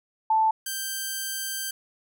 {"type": "tone pair in turn", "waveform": ["sine", "5% pulse"], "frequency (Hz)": [880, 1568], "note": ["A5", "G6"], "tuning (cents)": [0, 0], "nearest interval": "minor seventh", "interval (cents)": 1000, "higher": "second", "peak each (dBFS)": -18, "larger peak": "neither", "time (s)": [[0.3, 0.51], [0.66, 1.71]], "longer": "second", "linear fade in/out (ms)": 5, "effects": []}